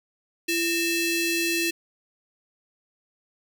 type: ring-modulated tone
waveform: sawtooth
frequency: 1488 Hz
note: F#6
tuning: 9 cents sharp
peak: -16 dBFS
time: 0.48-1.71 s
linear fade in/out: 10 ms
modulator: 1150 Hz
effects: none